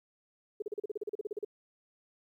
sine tone bursts, 417.8 Hz, G#4, 10 cents sharp, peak -32 dBFS, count 15, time 0.6-1.448 s, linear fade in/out 5 ms, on 22 ms, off 37 ms, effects 12-bit

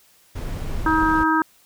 brown noise, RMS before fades -27 dBFS, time 0.35-1.24 s, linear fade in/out 10 ms
harmonic tone, 317.2 Hz, D#4, 33 cents sharp, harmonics 1 / 3 / 4 / 5, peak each -20 / -21 / -22 / -23 dBFS, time 0.86-1.42 s, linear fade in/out 2 ms
effects white hiss -56 dBFS RMS until 1.65 s

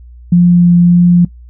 sine tone with vibrato, 174.8 Hz, F3, 2 cents sharp, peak -3 dBFS, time 0.32-1.25 s, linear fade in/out 5 ms, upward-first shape triangle, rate 1.7 Hz, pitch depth 9 cents each way, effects noise-tail reverb RT60 0.1 s tail -19 dB re dry + added 60 Hz sine -32 dBFS peak until 1.49 s

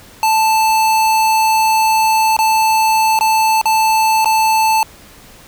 square tone with dropouts, 880 Hz, A5, in tune, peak -11 dBFS, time 0.23-4.83 s, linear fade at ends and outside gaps 1 ms, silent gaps 2.366-2.389 / 3.19-3.209 / 3.614-3.656 / 4.246-4.257 s, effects pink hiss -41 dBFS RMS until 5.47 s

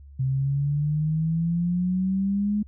sine exponential sweep, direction up, 130.4 to 210.7 Hz, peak -21 dBFS, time 0.19-2.63 s, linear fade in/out 10 ms, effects added 70 Hz sine -43 dBFS peak until 2.67 s

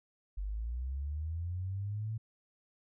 sine linear sweep, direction up, 46.7 to 112.6 Hz, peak -34 dBFS, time 0.37-2.18 s, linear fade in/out 10 ms, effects none

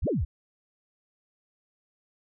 sine exponential two-way sweep, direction up then down, 36.71 to 637 to 52.4 Hz, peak -24 dBFS, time 0.02-0.25 s, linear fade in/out 10 ms, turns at 0.08 s, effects none

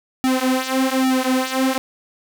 sawtooth tone with flanger, 260.5 Hz, C4, 7 cents flat, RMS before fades -19 dBFS, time 0.24-1.78 s, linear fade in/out 0 ms, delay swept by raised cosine 1.9 to 7.6 ms, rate 1.2 Hz, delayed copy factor -0.9, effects none

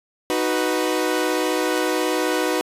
sawtooth chord, B major, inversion first, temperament equal, 311.1 / 370 / 493.9 Hz, D#4 / F#4 / B4, 0 / 0 / 0 cents, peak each -20 dBFS, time 0.3-2.61 s, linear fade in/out 0 ms, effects resampled to 32000 Hz

